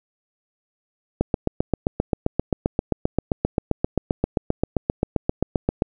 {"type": "click train", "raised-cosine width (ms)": 2, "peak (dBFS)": -5, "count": 36, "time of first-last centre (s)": [1.21, 5.821], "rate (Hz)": 7.59, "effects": []}